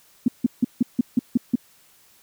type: tone bursts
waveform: sine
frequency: 243.1 Hz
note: B3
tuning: 27 cents flat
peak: -13 dBFS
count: 8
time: 0.26-1.556 s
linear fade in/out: 5 ms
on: 22 ms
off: 160 ms
effects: white hiss -56 dBFS RMS until 2.22 s